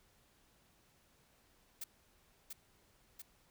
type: noise with echo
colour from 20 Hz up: blue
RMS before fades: -43 dBFS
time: 1.81-1.84 s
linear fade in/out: 5 ms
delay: 690 ms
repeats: 2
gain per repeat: -3 dB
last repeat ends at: 3.22 s
effects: pink hiss -70 dBFS RMS until 3.5 s